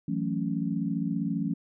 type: chord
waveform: sine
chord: F# minor seventh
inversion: third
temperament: equal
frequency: 164.81 / 185 / 220 / 277.2 Hz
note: E3 / F#3 / A3 / C#4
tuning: 0 / 0 / 0 / 0 cents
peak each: -32 dBFS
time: 0.08-1.54 s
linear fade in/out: 5 ms
effects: none